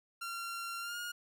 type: tone with pitch glide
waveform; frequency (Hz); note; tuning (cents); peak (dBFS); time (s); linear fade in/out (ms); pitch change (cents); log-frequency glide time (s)
sawtooth; 1375 to 1429.3; F6 to F6; -27 to +40; -35; 0.21-1.12; 10; +67; 0.8-0.98
effects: none